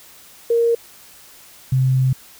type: tone pair in turn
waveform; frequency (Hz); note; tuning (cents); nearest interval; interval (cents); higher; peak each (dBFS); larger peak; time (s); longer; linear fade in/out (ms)
sine; 466.2 / 130.54; A#4 / C3; 0 / -4; octave + minor seventh; 2204; first; -13; neither; 0.5-0.75 / 1.72-2.13; second; 5
effects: white hiss -45 dBFS RMS until 2.39 s